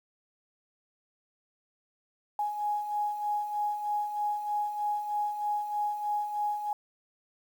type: beating tone pair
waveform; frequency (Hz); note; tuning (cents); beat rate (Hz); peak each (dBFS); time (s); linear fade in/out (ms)
sine; 830.6 / 833.8; G#5 / G#5; 0 / +7; 3.2; -37 / -29; 2.39-6.73; 2
effects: 9-bit